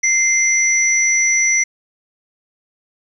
sine tone pair together, 2089 / 5909 Hz, C7 / F#8, -3 / -3 cents, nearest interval octave + tritone, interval 1800 cents, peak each -15 dBFS, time 0.03-1.64 s, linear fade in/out 10 ms, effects 8-bit

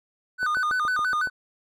triangle tone with vibrato, 1353 Hz, E6, 45 cents sharp, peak -20 dBFS, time 0.38-1.3 s, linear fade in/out 50 ms, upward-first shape square, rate 6 Hz, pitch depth 180 cents each way
click train, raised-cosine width 1 ms, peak -24 dBFS, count 7, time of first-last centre 0.43-1.273 s, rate 7.12 Hz
effects none

